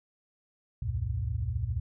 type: tone cluster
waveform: sine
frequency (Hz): 64 / 77.5 / 92.2 / 116.5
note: C2 / D#2 / F#2 / A#2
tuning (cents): -38 / -6 / -6 / -1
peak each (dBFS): -35 / -35 / -34 / -33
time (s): 0.82-1.8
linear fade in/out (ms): 5
effects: none